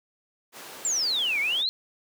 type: high-pass noise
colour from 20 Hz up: pink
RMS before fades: -43 dBFS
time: 0.52-1.65 s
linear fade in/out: 50 ms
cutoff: 350 Hz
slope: 12 dB/octave
type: exponential two-way sweep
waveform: sine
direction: down then up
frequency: 7580 to 2155 to 4257 Hz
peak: -23 dBFS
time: 0.85-1.69 s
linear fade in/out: 0 ms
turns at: 1.4 s
effects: none